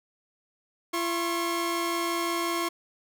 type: tone pair together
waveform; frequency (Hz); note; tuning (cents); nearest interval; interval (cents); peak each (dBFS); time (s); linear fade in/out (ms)
sawtooth; 339.3 / 1083.5; F4 / C#6; -50 / -40; octave + minor sixth; 2010; -25 / -26; 0.93-2.69; 10
effects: none